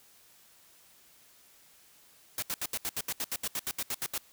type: noise bursts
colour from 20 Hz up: white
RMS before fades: -33 dBFS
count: 16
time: 2.38-4.179 s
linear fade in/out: 2 ms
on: 44 ms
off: 73 ms
effects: white hiss -60 dBFS RMS until 4.32 s